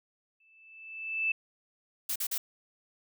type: tone with exponential growth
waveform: sine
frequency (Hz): 2637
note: E7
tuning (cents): 0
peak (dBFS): -24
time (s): 0.4-1.32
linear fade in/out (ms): 5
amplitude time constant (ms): 200
type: noise bursts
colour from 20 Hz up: blue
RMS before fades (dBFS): -32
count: 3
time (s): 2.09-2.38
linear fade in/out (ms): 5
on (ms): 68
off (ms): 43
effects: none